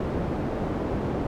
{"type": "low-pass noise", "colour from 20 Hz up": "white", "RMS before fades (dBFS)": -28, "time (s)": [0, 1.27], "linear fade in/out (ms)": 5, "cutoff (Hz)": 460, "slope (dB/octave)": 12, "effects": []}